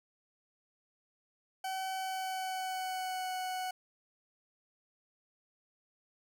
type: tone with pitch glide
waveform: 40% pulse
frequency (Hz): 760 to 741.8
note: F#5 to F#5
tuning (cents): +46 to +4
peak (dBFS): -34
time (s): 1.64-3.71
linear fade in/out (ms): 5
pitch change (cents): -42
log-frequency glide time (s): 1.9-3.32
effects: none